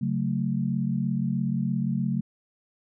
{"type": "chord", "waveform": "sine", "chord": "F# minor", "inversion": "second", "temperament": "just", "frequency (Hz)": [138.75, 185, 222], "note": ["C#3", "F#3", "A3"], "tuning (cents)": [2, 0, 16], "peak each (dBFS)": -28, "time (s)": [0.01, 2.21], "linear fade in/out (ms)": 10, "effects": []}